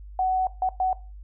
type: tone bursts at uneven times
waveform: sine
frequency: 748 Hz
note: F#5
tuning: 19 cents sharp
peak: -20 dBFS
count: 3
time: 0.19-0.47 / 0.62-0.69 / 0.8-0.93 s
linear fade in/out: 2 ms
effects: noise-tail reverb RT60 0.3 s tail -18 dB re dry + added 50 Hz sine -39 dBFS peak until 1.23 s